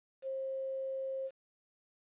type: tone with quantisation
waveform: sine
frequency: 533 Hz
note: C5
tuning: 32 cents sharp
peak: -35 dBFS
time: 0.22-1.31 s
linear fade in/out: 50 ms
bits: 10
effects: resampled to 8000 Hz